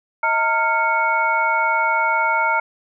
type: tone cluster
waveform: sine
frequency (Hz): 634 / 912 / 1394 / 2211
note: D#5 / A#5 / F6 / C#7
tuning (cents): +32 / -38 / -4 / -5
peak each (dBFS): -26 / -19 / -20 / -23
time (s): 0.23-2.6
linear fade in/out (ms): 5
effects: none